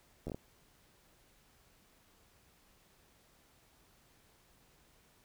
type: slowing click train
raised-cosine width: 2 ms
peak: -27 dBFS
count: 5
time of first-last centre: 0.27-0.345 s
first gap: 12 ms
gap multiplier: 1.31
effects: pink hiss -67 dBFS RMS until 5.24 s